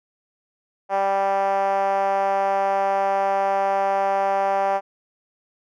5% pulse tone with band-pass filter, 196 Hz, G3, in tune, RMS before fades -21 dBFS, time 0.89-4.81 s, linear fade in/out 50 ms, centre 700 Hz, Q 6, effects none

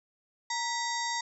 harmonic tone with a mistuned harmonic, 932.3 Hz, A#5, in tune, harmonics 1 / 2 / 4 / 5 / 6 / 7 / 8, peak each -33 / -36 / -39 / -40 / -41 / -41 / -42 dBFS, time 0.5-1.21 s, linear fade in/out 5 ms, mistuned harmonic 2, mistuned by +87 cents, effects none

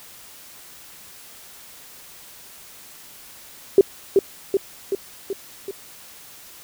sine tone with echo, 392 Hz, G4, in tune, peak -6 dBFS, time 3.78-3.81 s, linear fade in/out 2 ms, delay 380 ms, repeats 5, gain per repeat -4 dB, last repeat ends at 5.71 s, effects white hiss -44 dBFS RMS until 6.63 s

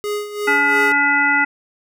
square tone with tremolo, 415.3 Hz, G#4, in tune, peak -20 dBFS, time 0.04-0.92 s, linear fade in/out 0 ms, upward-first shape sine, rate 2.9 Hz, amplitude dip 70%
harmonic tone, 285.5 Hz, D4, 49 cents flat, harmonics 1 / 3 / 5 / 7 / 9, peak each -25 / -21 / -17 / -16 / -27 dBFS, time 0.47-1.45 s, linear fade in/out 10 ms
effects none

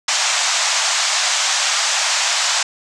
white band-pass noise, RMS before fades -18 dBFS, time 0.08-2.63 s, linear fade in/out 5 ms, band 630 to 7600 Hz, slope 48 dB/octave, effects none

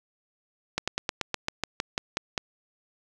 slowing click train, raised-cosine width 0.2 ms, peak -9 dBFS, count 12, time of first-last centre 0.78-2.378 s, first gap 96 ms, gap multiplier 1.08, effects none

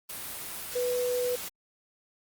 sine tone in noise, 493.9 Hz, B4, in tune, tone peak -26 dBFS, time 0.75-1.36 s, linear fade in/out 10 ms, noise white, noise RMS -38 dBFS, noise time 0.09-1.49 s, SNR +9 dB, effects Opus 32 kbps

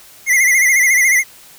square tone with vibrato, 2058 Hz, C7, 29 cents flat, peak -10 dBFS, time 0.26-1.24 s, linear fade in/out 50 ms, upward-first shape sine, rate 14 Hz, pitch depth 89 cents each way, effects white hiss -42 dBFS RMS until 1.58 s

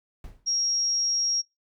brown noise with exponential decay, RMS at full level -37 dBFS, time 0.24-0.51 s, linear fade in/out 2 ms, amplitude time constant 57 ms
sine tone, 5600 Hz, F8, 4 cents sharp, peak -23 dBFS, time 0.46-1.42 s, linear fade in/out 20 ms
effects noise-tail reverb RT60 0.2 s tail -22 dB re dry

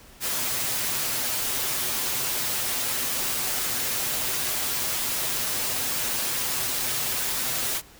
white noise with comb filter, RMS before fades -27 dBFS, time 0.2-7.82 s, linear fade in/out 50 ms, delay 7.9 ms, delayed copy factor +0.6, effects pink hiss -50 dBFS RMS until 7.99 s

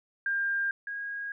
sine tone pair in turn, 1600 / 1638.3 Hz, G6 / G#6, +35 / -24 cents, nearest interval unison, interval 41 cents, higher second, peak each -26 / -33 dBFS, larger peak first, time 0.26-0.71 / 0.87-1.32 s, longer neither, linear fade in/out 2 ms, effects none

